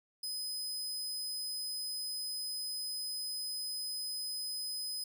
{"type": "tone", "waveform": "sawtooth", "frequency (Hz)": 5030, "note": "D#8", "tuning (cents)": 18, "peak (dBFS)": -34, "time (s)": [0.23, 5.04], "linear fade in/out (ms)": 5, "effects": []}